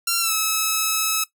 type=tone with pitch glide; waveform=5% pulse; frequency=1372 to 1295 Hz; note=F6 to E6; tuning=-31 to -31 cents; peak=-8 dBFS; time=0.07-1.24 s; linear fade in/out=5 ms; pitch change=-100 cents; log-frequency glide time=0.2-0.33 s; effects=noise-tail reverb RT60 0.1 s tail -17 dB re dry